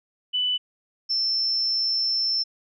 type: tone pair in turn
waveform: sine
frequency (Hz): 2987 / 5341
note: F#7 / E8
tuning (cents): +16 / +22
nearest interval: minor seventh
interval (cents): 1006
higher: second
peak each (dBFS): -21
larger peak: neither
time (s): 0.33-0.58 / 1.09-2.44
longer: second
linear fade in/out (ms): 20
effects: none